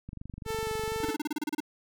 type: click train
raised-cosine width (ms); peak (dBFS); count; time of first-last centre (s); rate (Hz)
5; -28; 25; 0.09-1.086; 24.1
type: tone with vibrato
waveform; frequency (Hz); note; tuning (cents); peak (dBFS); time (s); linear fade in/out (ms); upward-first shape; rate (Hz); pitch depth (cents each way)
sawtooth; 440.5; A4; +2; -27; 0.45-1.17; 50; square; 2.3; 9
type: tone bursts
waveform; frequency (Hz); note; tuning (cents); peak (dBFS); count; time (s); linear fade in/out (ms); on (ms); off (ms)
square; 300.4; D4; +39; -29; 11; 1.03-1.604; 5; 24; 31
effects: none